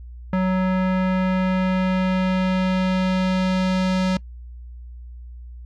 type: tone with low-pass filter sweep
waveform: square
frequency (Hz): 186.1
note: F#3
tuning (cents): +10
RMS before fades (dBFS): -20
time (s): 0.33-4.17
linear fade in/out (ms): 2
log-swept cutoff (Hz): 1700 to 4900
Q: 1.1
effects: noise-tail reverb RT60 0.1 s tail -24 dB re dry + added 60 Hz sine -35 dBFS peak until 5.65 s